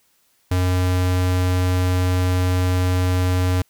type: tone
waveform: square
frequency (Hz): 91.1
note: F#2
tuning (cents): -26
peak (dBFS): -17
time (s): 0.51-3.62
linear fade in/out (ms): 5
effects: white hiss -62 dBFS RMS until 3.69 s